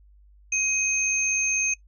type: tone pair together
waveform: sine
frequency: 2524 / 6348 Hz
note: D#7 / G8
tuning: +24 / +21 cents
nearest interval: octave + major third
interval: 1597 cents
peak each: -24 / -24 dBFS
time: 0.52-1.74 s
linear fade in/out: 5 ms
effects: noise-tail reverb RT60 0.1 s tail -22 dB re dry + added 50 Hz sine -51 dBFS peak until 1.87 s